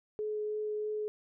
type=tone with vibrato; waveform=sine; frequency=424.8 Hz; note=G#4; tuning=39 cents sharp; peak=-32 dBFS; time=0.19-1.08 s; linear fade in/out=0 ms; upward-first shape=triangle; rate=3.1 Hz; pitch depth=9 cents each way; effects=none